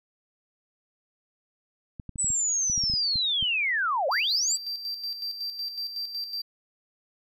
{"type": "clicks", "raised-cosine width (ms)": 5, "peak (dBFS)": -25, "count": 12, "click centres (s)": [1.998, 2.093, 2.158, 2.245, 2.303, 2.699, 2.778, 2.838, 2.899, 2.938, 3.157, 3.427]}
{"type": "linear two-way sweep", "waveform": "sine", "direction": "down then up", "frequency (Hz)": [8060, 509, 8060], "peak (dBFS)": -23, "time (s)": [2.18, 4.57], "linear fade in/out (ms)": 20, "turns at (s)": 4.08}
{"type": "tone with tremolo", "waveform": "triangle", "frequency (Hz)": 4699, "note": "D8", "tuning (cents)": 0, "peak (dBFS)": -28, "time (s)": [4.11, 6.42], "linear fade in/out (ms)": 10, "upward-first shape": "square", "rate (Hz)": 5.4, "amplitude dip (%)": 55}
{"effects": []}